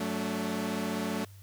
sawtooth chord, D major, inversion first, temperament equal with one note detuned, 185 / 220 / 288 Hz, F#3 / A3 / D4, 0 / 0 / -34 cents, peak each -32 / -29 / -33 dBFS, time 0-1.25 s, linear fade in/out 5 ms, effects added 98 Hz sine -48 dBFS peak until 1.42 s + white hiss -60 dBFS RMS until 1.42 s

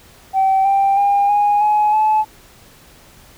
sine tone with pitch steps, 770 / 787.5 / 805.5 / 823.8 / 842.6 / 861.8 Hz, G5 / G5 / G5 / G#5 / G#5 / A5, -31 / +8 / +47 / -14 / +25 / -36 cents, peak -10 dBFS, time 0.33-2.25 s, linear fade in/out 50 ms, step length 320 ms, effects tanh soft clip ceiling -8 dBFS + pink hiss -46 dBFS RMS until 3.37 s

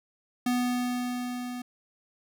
square tone with level ramp, 246.9 Hz, B3, in tune, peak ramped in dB -24 to -35 dBFS, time 0.46-1.62 s, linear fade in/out 5 ms, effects none

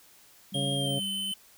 sine tone with tremolo, 196 Hz, G3, in tune, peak -36 dBFS, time 0.52-1.32 s, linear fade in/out 5 ms, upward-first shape triangle, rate 2.4 Hz, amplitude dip 50%
square tone with pitch glide, 3230 to 3049 Hz, G#7 to G7, -49 to -49 cents, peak -31 dBFS, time 0.54-1.34 s, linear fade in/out 5 ms, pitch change -100 cents, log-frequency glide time 0.75-1.04 s
harmonic tone, 138.59 Hz, C#3, in tune, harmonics 1 / 2 / 3 / 4 / 5, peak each -31 / -35 / -41 / -36 / -41 dBFS, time 0.54-1 s, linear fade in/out 20 ms
effects white hiss -57 dBFS RMS until 1.57 s

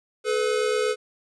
square tone pair together, 430 / 498.5 Hz, A4 / B4, -40 / +16 cents, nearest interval minor third, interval 256 cents, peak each -24 / -26 dBFS, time 0.24-0.96 s, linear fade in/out 50 ms, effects resampled to 22050 Hz + 10-bit

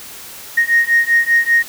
sine beating tone pair, 1861 / 1866.1 Hz, A#6 / A#6, -3 / +1 cents, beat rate 5.1 Hz, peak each -13 dBFS, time 0.57-1.63 s, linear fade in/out 10 ms, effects tanh soft clip ceiling -3 dBFS + white hiss -34 dBFS RMS until 1.68 s

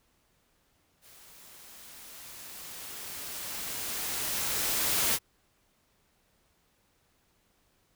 white noise with level ramp, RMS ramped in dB -55 to -26 dBFS, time 1.01-5.19 s, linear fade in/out 50 ms, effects pink hiss -70 dBFS RMS until 7.95 s

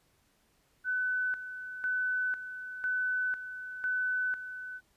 sine tone with tremolo, 1504 Hz, F#6, 28 cents sharp, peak -28 dBFS, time 0.84-4.81 s, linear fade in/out 50 ms, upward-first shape square, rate 1 Hz, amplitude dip 70%, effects pink hiss -70 dBFS RMS until 4.96 s + resampled to 32000 Hz

